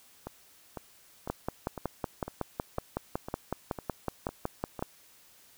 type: two click trains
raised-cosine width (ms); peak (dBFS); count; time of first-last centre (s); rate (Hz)
1; -23 / -16; 10 / 20; 0.27-4.793 / 1.3-4.825; 1.99 / 5.39
effects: white hiss -59 dBFS RMS until 5.57 s